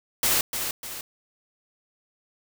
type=noise with echo; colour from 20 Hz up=white; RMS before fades=-22 dBFS; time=0.23-0.41 s; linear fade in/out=2 ms; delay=300 ms; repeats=2; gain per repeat=-7 dB; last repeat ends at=1.01 s; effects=none